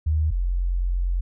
sine tone pair in turn, 77.6 / 44.43 Hz, D#2 / F1, -4 / +31 cents, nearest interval minor seventh, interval 965 cents, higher first, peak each -18 / -20 dBFS, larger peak first, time 0.06-0.31 / 0.31-1.21 s, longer second, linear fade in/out 10 ms, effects none

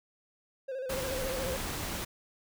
triangle tone with vibrato, 523.3 Hz, C5, in tune, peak -32 dBFS, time 0.68-1.57 s, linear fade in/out 10 ms, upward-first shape square, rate 14 Hz, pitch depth 54 cents each way
pink noise, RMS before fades -36 dBFS, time 0.89-2.05 s, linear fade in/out 10 ms
effects none

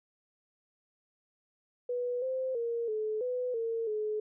sine tone with pitch steps, 490.4 / 520 / 467.2 / 431.4 / 499 / 456.4 / 426.9 Hz, B4 / C5 / A#4 / A4 / B4 / A#4 / G#4, -12 / -11 / +4 / -34 / +18 / -37 / +48 cents, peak -30 dBFS, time 1.89-4.2 s, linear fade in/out 5 ms, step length 330 ms, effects none

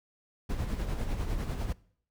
brown noise with tremolo, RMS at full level -30 dBFS, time 0.49-1.73 s, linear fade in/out 10 ms, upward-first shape sine, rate 10 Hz, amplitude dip 50%, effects noise-tail reverb RT60 0.6 s tail -22 dB re dry

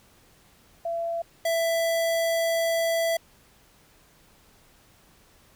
sine / square tone pair in turn, 674 / 663.6 Hz, E5 / E5, +38 / +11 cents, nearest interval unison, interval 27 cents, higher first, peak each -26 / -23 dBFS, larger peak second, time 0.85-1.22 / 1.45-3.17 s, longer second, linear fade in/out 5 ms, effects pink hiss -58 dBFS RMS until 5.55 s

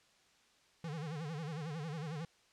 square tone with vibrato, 155.56 Hz, D#3, in tune, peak -40 dBFS, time 0.84-2.25 s, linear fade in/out 2 ms, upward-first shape sine, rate 11 Hz, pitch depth 150 cents each way, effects white hiss -68 dBFS RMS until 2.52 s + low-pass 6000 Hz 12 dB/octave

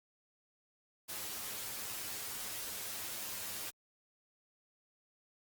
white noise with comb filter, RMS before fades -42 dBFS, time 1.08-3.71 s, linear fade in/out 20 ms, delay 9.4 ms, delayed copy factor +0.75, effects Opus 48 kbps

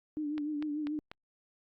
sine tone with vibrato, 298.9 Hz, D4, 31 cents sharp, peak -32 dBFS, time 0.17-0.99 s, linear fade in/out 0 ms, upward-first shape triangle, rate 6.8 Hz, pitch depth 62 cents each way
click train, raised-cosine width 0.3 ms, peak -27 dBFS, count 4, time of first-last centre 0.38-1.115 s, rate 4.08 Hz
effects Opus 48 kbps

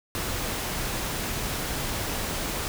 pink noise, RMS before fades -30 dBFS, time 0.15-2.68 s, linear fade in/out 0 ms, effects none

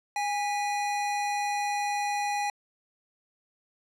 square tone pair together, 821 / 1968.5 Hz, G#5 / B6, -20 / -6 cents, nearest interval octave + minor third, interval 1514 cents, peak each -28 / -38 dBFS, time 0.16-2.5 s, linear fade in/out 2 ms, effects low-pass 9000 Hz 12 dB/octave

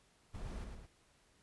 brown noise with echo, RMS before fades -44 dBFS, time 0.33-0.65 s, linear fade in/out 20 ms, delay 110 ms, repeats 2, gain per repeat -4 dB, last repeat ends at 0.87 s, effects pink hiss -70 dBFS RMS until 1.42 s + resampled to 24000 Hz

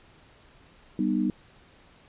sine chord, G augmented, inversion none, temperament just, 196 / 245 / 306.2 Hz, G3 / B3 / D#4, 0 / -14 / -28 cents, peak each -27 dBFS, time 0.99-1.3 s, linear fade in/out 2 ms, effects pink hiss -56 dBFS RMS until 2.08 s + resampled to 8000 Hz

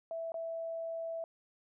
sine tone with dropouts, 659.3 Hz, E5, in tune, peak -36 dBFS, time 0.11-1.24 s, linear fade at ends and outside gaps 1 ms, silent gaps 0.32-0.342 s, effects none

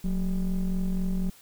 triangle ring-modulated tone, 102.7 Hz, G#2, 19 cents flat, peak -19 dBFS, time 0.04-1.3 s, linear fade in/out 5 ms, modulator 80.7 Hz, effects white hiss -54 dBFS RMS until 1.41 s

